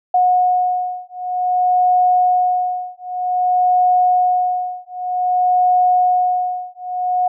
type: beating tone pair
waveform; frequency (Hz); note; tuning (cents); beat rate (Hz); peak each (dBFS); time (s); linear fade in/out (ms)
sine; 727 / 727.53; F#5 / F#5; -31 / -29; 0.53; -16; 0.14-7.28; 5
effects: none